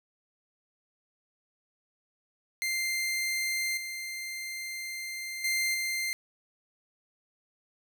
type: tone with level steps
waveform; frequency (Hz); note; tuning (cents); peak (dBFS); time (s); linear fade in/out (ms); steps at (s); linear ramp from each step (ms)
sawtooth; 2093; C7; 0; -25 / -32 / -23 / -26; 2.62-6.13; 0; 3.77 / 5.44 / 5.74; 5
effects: none